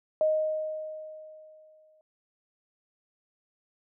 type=tone with exponential decay; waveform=sine; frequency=622.3 Hz; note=D#5; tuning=in tune; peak=-20 dBFS; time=0.21-2.01 s; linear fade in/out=1 ms; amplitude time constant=390 ms; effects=none